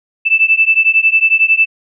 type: beating tone pair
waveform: sine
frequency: 2637 / 2648 Hz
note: E7 / E7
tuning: 0 / +7 cents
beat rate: 11 Hz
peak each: -11 dBFS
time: 0.25-1.66 s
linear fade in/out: 20 ms
effects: none